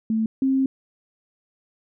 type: tone pair in turn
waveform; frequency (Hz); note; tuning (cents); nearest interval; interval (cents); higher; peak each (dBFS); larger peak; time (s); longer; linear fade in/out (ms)
sine; 221.3 / 266.7; A3 / C4; +10 / +33; minor third; 323; second; -19 / -17; second; 0.1-0.26 / 0.42-0.66; second; 2
effects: none